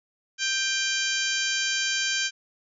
harmonic tone with a mistuned harmonic, 785 Hz, G5, 2 cents sharp, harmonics 2 / 3 / 4 / 5 / 6 / 7 / 8 / 9, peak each -29 / -32 / -30 / -36 / -33 / -35 / -32 / -37 dBFS, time 0.38-2.31 s, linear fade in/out 50 ms, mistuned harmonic 3, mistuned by +29 cents, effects none

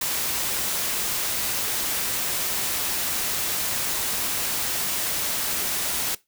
white noise, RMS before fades -26 dBFS, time 0.01-6.15 s, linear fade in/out 5 ms, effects noise-tail reverb RT60 0.2 s tail -19 dB re dry

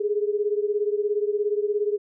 sine beating tone pair, 410 / 427 Hz, G#4 / G#4, -22 / +48 cents, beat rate 17 Hz, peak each -23 / -26 dBFS, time 0-1.98 s, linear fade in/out 10 ms, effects none

